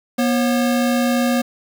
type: tone pair together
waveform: square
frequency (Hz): 241.4 / 542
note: B3 / C#5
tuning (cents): -39 / -39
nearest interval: octave + major second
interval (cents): 1400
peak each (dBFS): -17 / -23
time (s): 0.18-1.42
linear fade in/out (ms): 10
effects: 7-bit